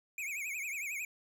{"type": "tone with vibrato", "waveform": "square", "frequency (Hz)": 2349, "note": "D7", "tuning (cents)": 0, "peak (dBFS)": -37, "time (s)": [0.18, 1.05], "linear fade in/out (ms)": 2, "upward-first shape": "triangle", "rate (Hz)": 11, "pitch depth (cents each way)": 180, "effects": []}